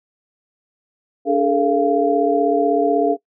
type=tone cluster; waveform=sine; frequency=288.8 / 417.9 / 454 / 689 Hz; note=D4 / G#4 / A#4 / F5; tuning=-29 / +11 / -46 / -24 cents; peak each=-19 dBFS; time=1.25-3.17 s; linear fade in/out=50 ms; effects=noise-tail reverb RT60 0.1 s tail -19 dB re dry